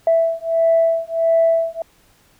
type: beating tone pair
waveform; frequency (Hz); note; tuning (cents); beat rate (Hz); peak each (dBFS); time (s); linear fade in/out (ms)
sine; 659.3 / 660.8; E5 / E5; 0 / +4; 1.5; -16; 0.07-1.82; 2
effects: tanh soft clip ceiling -6 dBFS + pink hiss -55 dBFS RMS until 2.39 s